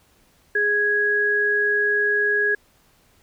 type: tone pair together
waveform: sine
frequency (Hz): 415.5 / 1660.6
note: G#4 / G#6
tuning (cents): +1 / -1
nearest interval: 2 octaves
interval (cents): 2398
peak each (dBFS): -24 / -18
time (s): 0.55-2.55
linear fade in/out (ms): 5
effects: pink hiss -59 dBFS RMS until 3.22 s